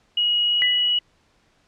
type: tone with pitch glide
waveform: sine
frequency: 2899 to 2923 Hz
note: F#7 to F#7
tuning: -36 to -22 cents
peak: -17 dBFS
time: 0.17-0.99 s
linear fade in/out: 5 ms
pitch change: +14 cents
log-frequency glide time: 0.43-0.83 s
type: tone with exponential decay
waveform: sine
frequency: 1992 Hz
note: B6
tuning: 14 cents sharp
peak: -17 dBFS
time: 0.62-1 s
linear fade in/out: 0 ms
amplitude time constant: 81 ms
effects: pink hiss -62 dBFS RMS until 1.67 s + low-pass 6000 Hz 12 dB/octave